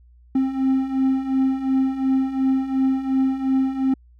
triangle beating tone pair, 263.1 / 265.9 Hz, C4 / C4, +10 / +28 cents, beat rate 2.8 Hz, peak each -22 / -17 dBFS, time 0.35-3.94 s, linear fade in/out 5 ms, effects added 60 Hz sine -48 dBFS peak until 4.19 s

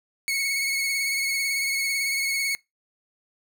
sawtooth tone with vibrato, 2200 Hz, C#7, 14 cents flat, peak -20 dBFS, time 0.28-2.55 s, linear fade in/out 0 ms, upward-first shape sine, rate 18 Hz, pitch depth 30 cents each way, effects noise-tail reverb RT60 0.2 s tail -23 dB re dry

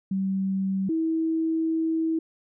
sine tone pair in turn, 192.3 / 323.4 Hz, G3 / E4, -33 / -33 cents, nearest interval major sixth, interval 900 cents, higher second, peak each -23 / -22 dBFS, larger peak second, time 0.11-0.89 / 0.89-2.19 s, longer second, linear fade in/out 5 ms, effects none

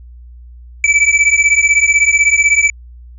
square beating tone pair, 2300 / 2316 Hz, D7 / D7, -37 / -25 cents, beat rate 16 Hz, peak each -12 dBFS, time 0.84-2.7 s, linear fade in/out 2 ms, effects added 60 Hz sine -33 dBFS peak until 3.18 s + resampled to 22050 Hz

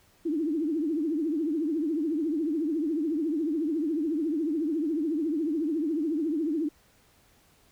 sine tone with vibrato, 311.6 Hz, D#4, 3 cents sharp, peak -25 dBFS, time 0.25-6.69 s, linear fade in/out 10 ms, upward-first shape triangle, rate 14 Hz, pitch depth 190 cents each way, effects pink hiss -62 dBFS RMS until 7.71 s

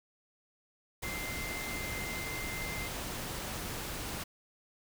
sine tone in noise, 2085 Hz, C7, 7 cents flat, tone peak -40 dBFS, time 1.03-2.88 s, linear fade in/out 10 ms, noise pink, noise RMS -39 dBFS, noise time 1.02-4.24 s, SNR -4 dB, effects none

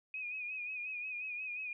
sine tone with vibrato, 2489 Hz, D#7, in tune, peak -38 dBFS, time 0.14-1.73 s, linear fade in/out 2 ms, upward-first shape sine, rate 5.6 Hz, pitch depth 54 cents each way, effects none

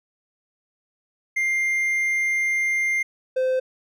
triangle tone pair in turn, 2100 / 516.6 Hz, C7 / C5, +6 / -22 cents, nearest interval 2 octaves, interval 2428 cents, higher first, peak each -18 / -17 dBFS, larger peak second, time 1.36-3.03 / 3.36-3.6 s, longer first, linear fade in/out 10 ms, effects none

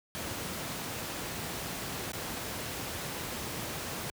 pink noise with dropouts, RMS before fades -37 dBFS, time 0.15-4.1 s, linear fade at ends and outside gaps 0 ms, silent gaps 2.119-2.133 s, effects high-pass 80 Hz 12 dB/octave

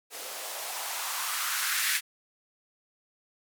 violet noise with band-pass filter sweep, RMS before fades -32 dBFS, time 0.1-2.01 s, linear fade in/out 50 ms, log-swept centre 450 to 1900 Hz, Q 2.6, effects none

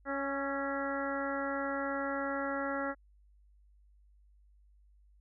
harmonic tone with a mistuned harmonic, 277.2 Hz, C#4, in tune, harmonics 1 / 2 / 3 / 4 / 5 / 6 / 7, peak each -38 / -37 / -42 / -45 / -39 / -42 / -44 dBFS, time 0.05-2.95 s, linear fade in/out 50 ms, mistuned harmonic 5, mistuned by -24 cents, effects added 50 Hz sine -60 dBFS peak until 5.2 s

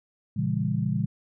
sine chord, A# diminished seventh, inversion none, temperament just, 116.54 / 139.85 / 167.82 / 201.4 Hz, A#2 / C#3 / E3 / G3, 0 / +16 / +31 / +47 cents, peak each -29 dBFS, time 0.36-1.06 s, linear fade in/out 10 ms, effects none

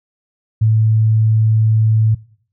sine tone, 110 Hz, A2, in tune, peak -9 dBFS, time 0.61-2.15 s, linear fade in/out 10 ms, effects noise-tail reverb RT60 0.6 s tail -23 dB re dry

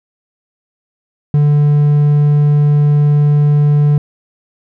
triangle tone with hard clipping, 146.83 Hz, D3, in tune, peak -8 dBFS, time 1.34-3.98 s, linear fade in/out 2 ms, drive 6 dB, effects none

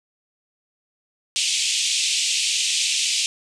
pink band-pass noise, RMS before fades -22 dBFS, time 1.36-3.26 s, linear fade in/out 0 ms, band 2500 to 8700 Hz, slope 48 dB/octave, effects none

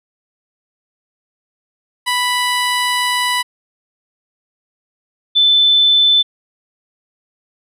15% pulse / sine tone pair in turn, 987.8 / 3520 Hz, B5 / A7, 0 / 0 cents, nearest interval octave + minor seventh, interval 2200 cents, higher second, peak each -8 dBFS, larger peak neither, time 2.06-3.43 / 5.35-6.23 s, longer first, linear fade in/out 20 ms, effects resampled to 32000 Hz

